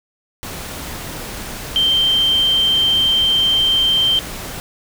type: tone in noise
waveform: sine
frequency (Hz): 3136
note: G7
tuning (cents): 0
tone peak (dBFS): -12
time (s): 1.76-4.19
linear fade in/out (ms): 0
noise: pink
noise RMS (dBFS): -29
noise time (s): 0.43-4.6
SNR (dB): +14
effects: none